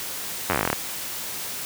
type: slowing click train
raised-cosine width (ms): 0.5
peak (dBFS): -6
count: 14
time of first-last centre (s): 0.5-0.73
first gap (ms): 10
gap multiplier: 1.09
effects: white hiss -32 dBFS RMS until 1.65 s + high-pass 60 Hz 12 dB/octave